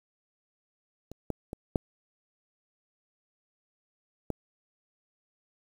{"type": "clicks", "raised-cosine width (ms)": 2, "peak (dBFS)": [-29, -17, -23, -11, -17], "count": 5, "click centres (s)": [1.116, 1.303, 1.531, 1.758, 4.303], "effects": ["8-bit"]}